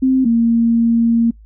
sine tone pair in turn, 261.6 / 231.4 Hz, C4 / A#3, 0 / -13 cents, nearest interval major second, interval 213 cents, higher first, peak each -10 dBFS, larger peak neither, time 0.02-0.25 / 0.25-1.31 s, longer second, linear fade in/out 10 ms, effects noise-tail reverb RT60 0.1 s tail -24 dB re dry + added 53 Hz sine -39 dBFS peak until 1.45 s

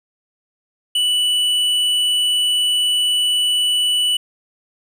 sine tone with hard clipping, 2964 Hz, F#7, 2 cents sharp, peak -16 dBFS, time 0.95-4.17 s, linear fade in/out 5 ms, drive 7 dB, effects none

